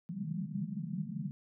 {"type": "band-pass noise", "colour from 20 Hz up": "pink", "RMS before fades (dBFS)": -38, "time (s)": [0.09, 1.31], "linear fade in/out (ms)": 0, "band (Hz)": [140, 220], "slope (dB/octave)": 96, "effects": []}